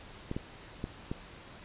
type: clicks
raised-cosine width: 3 ms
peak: -21 dBFS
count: 4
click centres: 0.314 / 0.365 / 0.841 / 1.115 s
effects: pink hiss -50 dBFS RMS until 1.64 s + resampled to 8000 Hz